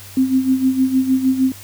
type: tone with tremolo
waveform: sine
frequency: 261.6 Hz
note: C4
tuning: in tune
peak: -10 dBFS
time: 0.17-1.52 s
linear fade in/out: 2 ms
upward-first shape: sine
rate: 6.5 Hz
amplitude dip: 70%
effects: added 98 Hz sine -40 dBFS peak until 1.63 s + white hiss -39 dBFS RMS until 1.63 s